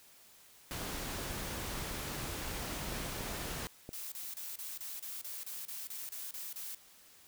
pink noise, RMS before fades -40 dBFS, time 0.71-3.67 s, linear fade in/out 0 ms
clicks, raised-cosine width 2 ms, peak -30 dBFS, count 4, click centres 2.886 / 2.923 / 3.208 / 3.891 s
blue noise bursts, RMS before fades -43 dBFS, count 13, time 3.93-6.748 s, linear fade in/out 2 ms, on 190 ms, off 29 ms
effects white hiss -60 dBFS RMS until 7.27 s

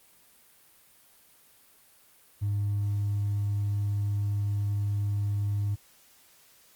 triangle tone with hard clipping, 102.1 Hz, G#2, 29 cents flat, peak -25 dBFS, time 2.41-5.76 s, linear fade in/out 20 ms, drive 2 dB, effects white hiss -59 dBFS RMS until 6.75 s + Opus 32 kbps

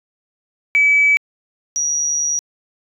sine tone pair in turn, 2292 / 5775 Hz, D7 / F#8, -43 / -43 cents, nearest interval octave + major third, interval 1600 cents, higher second, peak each -9 / -16 dBFS, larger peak first, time 0.75-1.17 / 1.76-2.39 s, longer second, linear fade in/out 0 ms, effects tanh soft clip ceiling -5 dBFS

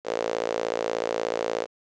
sawtooth tone with high-pass filter, 56.6 Hz, A1, 50 cents sharp, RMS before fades -28 dBFS, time 0.04-1.67 s, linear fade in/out 50 ms, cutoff 490 Hz, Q 4.1, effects resampled to 16000 Hz + 9-bit

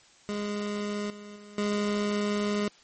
25% pulse tone with level steps, 206.6 Hz, G#3, 9 cents flat, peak -26 / -38 / -42 / -22 dBFS, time 0.29-2.68 s, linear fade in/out 0 ms, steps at 1.1 / 1.36 / 1.58 s, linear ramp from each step 2 ms, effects white hiss -57 dBFS RMS until 2.83 s + MP3 32 kbps

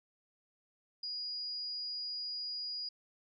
sine tone, 4887 Hz, D#8, 32 cents flat, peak -37 dBFS, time 1.03-2.89 s, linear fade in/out 5 ms, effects none

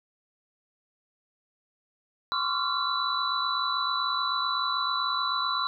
sine tone cluster, 1035 / 1104 / 1151 / 1379 / 3967 Hz, C6 / C#6 / D6 / F6 / B7, -19 / -7 / -35 / -22 / +7 cents, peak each -32 / -34 / -32 / -32 / -30 dBFS, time 2.32-5.67 s, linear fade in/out 0 ms, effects none

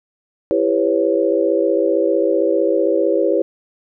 sine chord, C# half-diminished seventh, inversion first, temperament just, 332.6 / 399.1 / 498.9 / 554.4 Hz, E4 / G4 / B4 / C#5, +16 / +31 / +17 / 0 cents, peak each -19 dBFS, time 0.51-3.42 s, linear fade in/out 0 ms, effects none

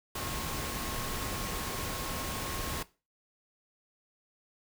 sine tone in noise, 1083 Hz, C#6, 41 cents flat, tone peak -44 dBFS, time 0.15-2.83 s, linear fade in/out 5 ms, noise pink, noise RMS -36 dBFS, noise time 0.15-2.83 s, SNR -11 dB, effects noise-tail reverb RT60 0.3 s tail -18 dB re dry

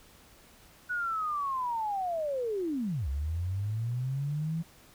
sine linear two-way sweep, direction down then up, 1480 to 65.41 to 167 Hz, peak -29 dBFS, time 0.89-4.63 s, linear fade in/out 20 ms, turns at 3.08 s, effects pink hiss -57 dBFS RMS until 4.94 s

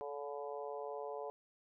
harmonic tone with a mistuned harmonic, 143 Hz, D3, 46 cents flat, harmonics 3 / 4 / 5 / 6 / 7, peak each -44 / -46 / -48 / -50 / -51 dBFS, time 0.01-1.3 s, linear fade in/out 0 ms, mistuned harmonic 3, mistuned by +24 cents, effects none

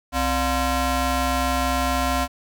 20% pulse ring-modulated tone, 324.6 Hz, E4, 27 cents flat, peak -12 dBFS, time 0.12-2.28 s, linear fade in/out 50 ms, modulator 388 Hz, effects none

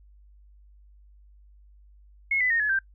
sine tone with pitch steps, 2172 / 2003 / 1847.6 / 1704.1 / 1571.7 Hz, C#7 / B6 / A#6 / G#6 / G6, -36 / +24 / -16 / +44 / +4 cents, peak -21 dBFS, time 2.31-2.79 s, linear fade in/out 5 ms, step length 96 ms, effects noise-tail reverb RT60 0.1 s tail -21 dB re dry + added 50 Hz sine -51 dBFS peak until 2.94 s

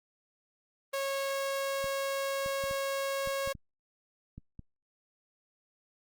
sawtooth tone, 548 Hz, C#5, 20 cents flat, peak -27 dBFS, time 0.93-3.53 s, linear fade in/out 10 ms
clicks, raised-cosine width 5 ms, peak -32 dBFS, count 9, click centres 1.843 / 2.461 / 2.639 / 2.711 / 3.274 / 3.475 / 3.552 / 4.38 / 4.593 s
effects Opus 32 kbps

